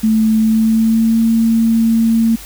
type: tone with pitch glide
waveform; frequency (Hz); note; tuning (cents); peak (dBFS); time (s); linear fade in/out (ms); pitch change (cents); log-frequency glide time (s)
sine; 219.6 to 226.8; A3 to A#3; -3 to -47; -9; 0.03-2.36; 10; +56; 0.36-1.2
effects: added 50 Hz sine -36 dBFS peak until 2.45 s + white hiss -35 dBFS RMS until 2.45 s